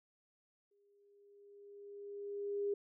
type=tone with exponential growth; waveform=sine; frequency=405.2 Hz; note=G#4; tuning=43 cents flat; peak=-32 dBFS; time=0.71-2.74 s; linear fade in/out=5 ms; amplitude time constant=440 ms; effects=none